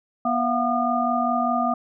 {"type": "tone cluster", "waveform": "sine", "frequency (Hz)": [242.1, 684, 729, 1214], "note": ["B3", "F5", "F#5", "D#6"], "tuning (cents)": [-34, -36, -26, -43], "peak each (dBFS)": -25, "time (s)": [0.25, 1.74], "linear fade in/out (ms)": 5, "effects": []}